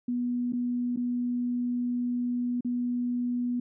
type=tone with dropouts; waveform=sine; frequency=244.2 Hz; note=B3; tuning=19 cents flat; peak=-26 dBFS; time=0.08-3.6 s; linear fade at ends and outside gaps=5 ms; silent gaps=0.524-0.532 / 0.962-0.971 / 2.608-2.647 s; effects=none